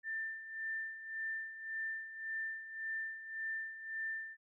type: tone with tremolo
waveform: sine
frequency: 1785 Hz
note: A6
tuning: 24 cents sharp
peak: -36 dBFS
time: 0.03-4.37 s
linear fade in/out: 50 ms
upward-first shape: sine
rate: 1.8 Hz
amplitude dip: 70%
effects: none